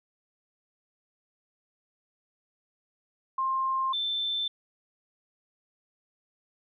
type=tone pair in turn; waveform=sine; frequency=1058 / 3543 Hz; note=C6 / A7; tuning=+19 / +11 cents; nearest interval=octave + major sixth; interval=2092 cents; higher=second; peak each=-25 / -27 dBFS; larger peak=first; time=3.38-3.93 / 3.93-4.48 s; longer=neither; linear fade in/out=5 ms; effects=none